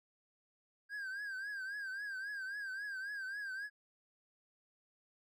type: tone with vibrato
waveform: triangle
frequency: 1600 Hz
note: G6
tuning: 35 cents sharp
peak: -38 dBFS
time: 0.89-3.7 s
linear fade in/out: 50 ms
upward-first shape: triangle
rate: 3.7 Hz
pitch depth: 110 cents each way
effects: none